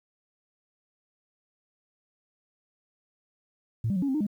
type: tone with pitch steps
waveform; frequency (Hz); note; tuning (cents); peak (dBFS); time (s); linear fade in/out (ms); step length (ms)
sine; 112.9 / 197.8 / 181.3 / 279.6 / 264.3 / 305.8 / 206.1; A2 / G3 / F#3 / C#4 / C4 / D#4 / G#3; +45 / +16 / -35 / +15 / +18 / -30 / -13; -23; 3.84-4.267; 5; 61
effects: tanh soft clip ceiling -20 dBFS + 10-bit